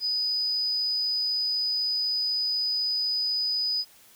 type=tone; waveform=sine; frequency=4978 Hz; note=D#8; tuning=in tune; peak=-24 dBFS; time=0-3.85 s; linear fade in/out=50 ms; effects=white hiss -55 dBFS RMS until 4.15 s